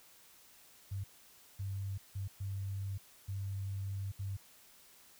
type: tone bursts at uneven times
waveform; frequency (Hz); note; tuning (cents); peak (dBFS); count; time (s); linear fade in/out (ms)
sine; 98; G2; 0; -36; 6; 0.91-1.04 / 1.59-1.98 / 2.15-2.28 / 2.4-2.98 / 3.28-4.12 / 4.19-4.37; 10
effects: white hiss -61 dBFS RMS until 5.19 s